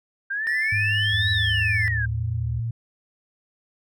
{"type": "exponential two-way sweep", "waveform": "sine", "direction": "up then down", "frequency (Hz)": [1568, 3943, 1568], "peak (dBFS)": -24, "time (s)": [0.3, 2.06], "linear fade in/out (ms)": 10, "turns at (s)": 1.31}
{"type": "tone", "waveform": "triangle", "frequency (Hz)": 1760, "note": "A6", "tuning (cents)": 0, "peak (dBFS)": -21, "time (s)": [0.47, 1.88], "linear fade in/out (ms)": 0}
{"type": "tone with pitch glide", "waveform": "sine", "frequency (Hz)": [103.3, 115.28], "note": ["G#2", "A#2"], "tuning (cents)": [-9, -19], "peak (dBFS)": -24, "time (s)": [0.72, 2.71], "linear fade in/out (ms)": 5, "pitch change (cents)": 190, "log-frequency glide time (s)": [1.56, 2.34]}
{"type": "tone with vibrato", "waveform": "sine", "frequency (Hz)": 79.9, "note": "D#2", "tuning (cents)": 47, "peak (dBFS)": -28, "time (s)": [1.12, 2.6], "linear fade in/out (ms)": 5, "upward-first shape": "sine", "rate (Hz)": 1.9, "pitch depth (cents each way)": 140}
{"effects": []}